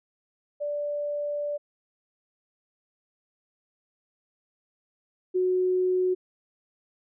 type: tone pair in turn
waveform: sine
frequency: 585 / 367.5 Hz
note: D5 / F#4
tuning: -7 / -12 cents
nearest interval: minor sixth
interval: 805 cents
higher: first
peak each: -27 / -21 dBFS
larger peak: second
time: 0.6-1.58 / 5.34-6.15 s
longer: first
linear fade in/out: 20 ms
effects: none